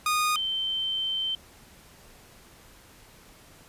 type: tone pair in turn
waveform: sawtooth / sine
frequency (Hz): 1231 / 3102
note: D#6 / G7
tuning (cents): -19 / -19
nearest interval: octave + major third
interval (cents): 1600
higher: second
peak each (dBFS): -19 / -26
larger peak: first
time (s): 0.06-0.36 / 0.36-1.35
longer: second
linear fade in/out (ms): 2
effects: pink hiss -53 dBFS RMS until 3.68 s + resampled to 32000 Hz